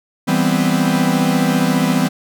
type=chord; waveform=45% pulse; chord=C major seventh; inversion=first; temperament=equal; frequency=164.81 / 196 / 246.9 / 261.6 Hz; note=E3 / G3 / B3 / C4; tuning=0 / 0 / 0 / 0 cents; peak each=-19 dBFS; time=0.27-2.09 s; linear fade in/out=20 ms; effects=none